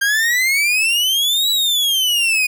40% pulse exponential two-way sweep, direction up then down, 1590 to 3945 to 2456 Hz, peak -13 dBFS, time 0.01-2.47 s, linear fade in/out 10 ms, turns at 1.5 s, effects none

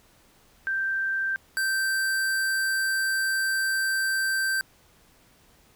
sine / square tone pair in turn, 1568 / 1561.2 Hz, G6 / G6, 0 / -8 cents, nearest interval unison, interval 8 cents, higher first, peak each -24 / -24 dBFS, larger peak neither, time 0.67-1.36 / 1.57-4.61 s, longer second, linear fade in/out 0 ms, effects pink hiss -59 dBFS RMS until 5.75 s

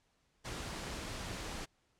pink noise, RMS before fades -42 dBFS, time 0.44-1.66 s, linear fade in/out 20 ms, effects pink hiss -75 dBFS RMS until 1.99 s + low-pass 8000 Hz 12 dB/octave

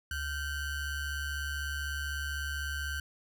square ring-modulated tone, 740 Hz, F#5, in tune, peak -31 dBFS, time 0.11-3 s, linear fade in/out 2 ms, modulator 812 Hz, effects none

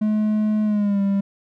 triangle tone with pitch glide, 213.5 to 198.06 Hz, G#3 to G3, +48 to +18 cents, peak -15 dBFS, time 0.01-1.21 s, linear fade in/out 10 ms, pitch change -130 cents, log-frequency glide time 0.64-1.01 s, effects none

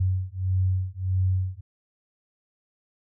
sine beating tone pair, 92.5 / 94.1 Hz, F#2 / F#2, 0 / +30 cents, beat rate 1.6 Hz, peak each -25 dBFS, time 0-1.61 s, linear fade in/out 10 ms, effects none

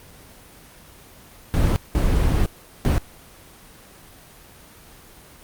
brown noise bursts at uneven times, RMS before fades -18 dBFS, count 3, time 1.54-1.76 / 1.95-2.46 / 2.85-2.98 s, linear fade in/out 0 ms, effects pink hiss -46 dBFS RMS until 5.43 s + Opus 24 kbps

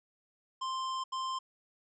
square tone bursts at uneven times, 1046.5 Hz, C6, in tune, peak -34 dBFS, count 2, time 0.61-1.04 / 1.12-1.39 s, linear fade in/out 10 ms, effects resampled to 16000 Hz

